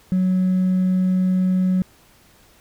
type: tone with hard clipping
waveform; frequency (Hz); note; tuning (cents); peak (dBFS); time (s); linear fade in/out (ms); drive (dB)
triangle; 185; F#3; 0; -15; 0.12-1.82; 0; 2
effects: pink hiss -53 dBFS RMS until 2.6 s